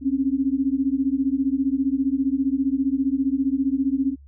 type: beating tone pair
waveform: sine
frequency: 262.9 / 277.9 Hz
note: C4 / C#4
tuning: +8 / +4 cents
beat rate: 15 Hz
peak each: -22 dBFS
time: 0.01-4.16 s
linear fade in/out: 50 ms
effects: added 70 Hz sine -44 dBFS peak until 4.27 s